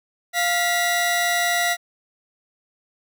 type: tone pair together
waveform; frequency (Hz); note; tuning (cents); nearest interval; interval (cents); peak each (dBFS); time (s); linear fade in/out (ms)
sawtooth; 698.5 / 1943.4; F5 / B6; 0 / -28; octave + tritone; 1772; -18; 0.33-1.77; 50
effects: none